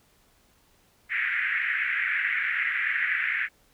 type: band-pass noise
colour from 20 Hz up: white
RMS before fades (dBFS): -27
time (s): 1.09-3.49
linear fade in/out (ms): 50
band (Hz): 1600 to 2200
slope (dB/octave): 48
effects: pink hiss -63 dBFS RMS until 3.73 s